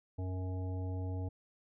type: harmonic tone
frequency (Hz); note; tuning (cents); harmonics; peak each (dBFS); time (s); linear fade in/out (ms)
92.5; F#2; 0; 1 / 3 / 5 / 7 / 9; -35 / -45 / -49 / -52 / -54; 0.18-1.29; 10
effects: none